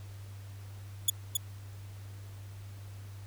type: tone with echo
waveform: 10% pulse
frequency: 3429 Hz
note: A7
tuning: 45 cents flat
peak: -14 dBFS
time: 1.08-1.1 s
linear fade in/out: 5 ms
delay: 270 ms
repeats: 1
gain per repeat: -4 dB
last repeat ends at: 1.37 s
effects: added 99 Hz sine -43 dBFS peak until 3.26 s + pink hiss -57 dBFS RMS until 3.26 s